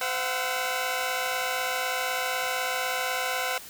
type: tone cluster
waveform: 15% pulse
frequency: 512 / 692 / 748 / 1316 Hz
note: C5 / F5 / F#5 / E6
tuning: -38 / -16 / +19 / -3 cents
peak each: -25 / -29 / -24 / -29 dBFS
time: 0.01-3.58 s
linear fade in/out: 2 ms
effects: white hiss -44 dBFS RMS until 3.69 s